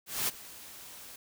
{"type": "noise with ADSR envelope", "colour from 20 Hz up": "white", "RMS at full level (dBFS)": -29, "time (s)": [0.06, 1.16], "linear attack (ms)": 220, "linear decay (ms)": 23, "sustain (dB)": -19, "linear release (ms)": 3, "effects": []}